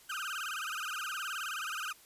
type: tone with vibrato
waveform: 30% pulse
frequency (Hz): 1387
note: F6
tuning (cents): -12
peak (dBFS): -33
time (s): 0.09-1.93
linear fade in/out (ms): 10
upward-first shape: sine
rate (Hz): 19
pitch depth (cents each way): 230
effects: white hiss -59 dBFS RMS until 2.05 s + resampled to 32000 Hz